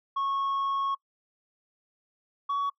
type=tone pair in turn; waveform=sine; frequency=1099 / 1126 Hz; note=C#6 / C#6; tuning=-15 / +27 cents; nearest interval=unison; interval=42 cents; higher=second; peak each=-23 dBFS; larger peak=neither; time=0.16-0.95 / 2.49-2.7 s; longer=first; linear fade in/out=10 ms; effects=noise-tail reverb RT60 0.1 s tail -25 dB re dry + tanh soft clip ceiling -25 dBFS